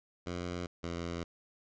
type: tone pair in turn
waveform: 10% pulse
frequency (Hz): 88.1 / 85.49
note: F2 / F2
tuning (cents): +16 / -36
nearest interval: minor second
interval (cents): 52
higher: first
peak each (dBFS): -28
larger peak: neither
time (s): 0.26-0.67 / 0.83-1.24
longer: neither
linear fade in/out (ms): 10
effects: resampled to 16000 Hz